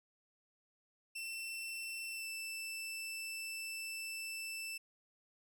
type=tone with pitch glide; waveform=sawtooth; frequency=2686 to 2655 Hz; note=E7 to E7; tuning=+32 to +12 cents; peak=-38 dBFS; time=1.15-4.78 s; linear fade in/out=10 ms; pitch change=-20 cents; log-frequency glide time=2.11-2.27 s; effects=none